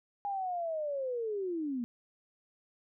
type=linear sweep; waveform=sine; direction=down; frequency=818 to 230.3 Hz; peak=-32 dBFS; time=0.25-1.84 s; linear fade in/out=0 ms; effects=none